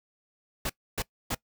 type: noise bursts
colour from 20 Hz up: pink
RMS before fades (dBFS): -30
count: 3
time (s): 0.65-1.348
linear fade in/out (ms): 5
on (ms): 46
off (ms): 280
effects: noise-tail reverb RT60 0.1 s tail -22 dB re dry